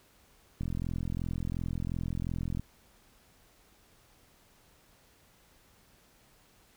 click train, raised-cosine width 5 ms, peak -22 dBFS, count 86, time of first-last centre 0.61-2.596 s, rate 42.8 Hz, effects pink hiss -63 dBFS RMS until 6.76 s

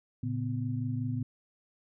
sine tone cluster, 114.4 / 139.7 / 251.1 Hz, A#2 / C#3 / B3, -32 / +14 / +29 cents, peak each -32 / -37 / -35 dBFS, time 0.23-1.23 s, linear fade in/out 5 ms, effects none

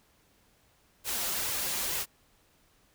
white noise with flanger, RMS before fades -32 dBFS, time 1.04-2.06 s, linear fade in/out 50 ms, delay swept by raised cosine 1.9 to 5.9 ms, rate 2.2 Hz, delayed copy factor +0.55, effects pink hiss -66 dBFS RMS until 2.94 s

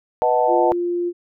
sine chord, B dominant seventh, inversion none, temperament equal, 493.9 / 622.3 / 740 / 880 Hz, B4 / D#5 / F#5 / A5, 0 / 0 / 0 / 0 cents, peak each -20 dBFS, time 0.22-0.72 s, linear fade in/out 0 ms
sine tone, 349.2 Hz, F4, in tune, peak -19 dBFS, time 0.47-1.13 s, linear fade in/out 50 ms
effects none

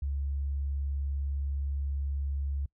sine tone, 69.8 Hz, C#2, 13 cents sharp, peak -29 dBFS, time 0.02-2.66 s, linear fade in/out 5 ms, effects noise-tail reverb RT60 0.1 s tail -25 dB re dry

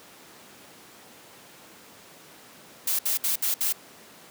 blue noise bursts, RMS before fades -25 dBFS, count 5, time 2.87-3.726 s, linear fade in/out 5 ms, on 120 ms, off 64 ms, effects pink hiss -49 dBFS RMS until 4.3 s + high-pass 200 Hz 12 dB/octave

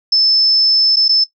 sine tone with dropouts, 5260 Hz, E8, 5 cents flat, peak -8 dBFS, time 0.12-1.24 s, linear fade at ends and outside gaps 5 ms, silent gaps 0.96-0.967 / 1.082-1.091 s, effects noise-tail reverb RT60 0.1 s tail -17 dB re dry

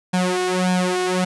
sawtooth tone with flanger, 182.5 Hz, F#3, 24 cents flat, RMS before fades -20 dBFS, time 0.13-1.25 s, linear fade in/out 10 ms, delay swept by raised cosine 1.2 to 2.8 ms, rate 1.7 Hz, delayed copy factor +0.9, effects resampled to 24000 Hz + 9-bit

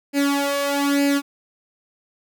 sawtooth tone with flanger, 282.3 Hz, C#4, 32 cents sharp, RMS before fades -20 dBFS, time 0.13-1.22 s, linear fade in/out 50 ms, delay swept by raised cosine 0.42 to 1.72 ms, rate 1.1 Hz, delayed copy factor +0.8, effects none

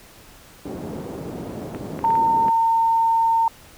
pink band-pass noise, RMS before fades -32 dBFS, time 0.65-2.5 s, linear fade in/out 10 ms, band 160 to 490 Hz, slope 12 dB/octave
clicks, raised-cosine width 0.5 ms, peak -19 dBFS, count 6, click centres 1.748 / 1.991 / 2.049 / 2.105 / 2.154 / 2.483 s
sine tone, 910 Hz, A#5, 42 cents flat, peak -15 dBFS, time 2.04-3.48 s, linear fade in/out 2 ms
effects pink hiss -47 dBFS RMS until 3.77 s

